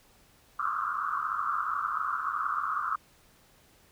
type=band-pass noise; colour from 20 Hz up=pink; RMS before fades=-31 dBFS; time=0.59-2.96 s; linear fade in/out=5 ms; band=1100 to 1400 Hz; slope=96 dB/octave; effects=pink hiss -61 dBFS RMS until 3.91 s